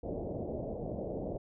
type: low-pass noise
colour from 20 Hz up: white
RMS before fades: -38 dBFS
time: 0.03-1.38 s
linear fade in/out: 10 ms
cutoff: 660 Hz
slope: 48 dB/octave
effects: none